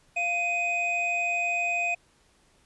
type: tone pair together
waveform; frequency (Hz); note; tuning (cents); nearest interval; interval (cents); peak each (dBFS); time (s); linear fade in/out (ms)
triangle; 695.8 / 2502; F5 / D#7; -7 / +9; octave + minor seventh; 2216; -29 / -24; 0.16-1.95; 10
effects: pink hiss -63 dBFS RMS until 2.65 s + resampled to 24000 Hz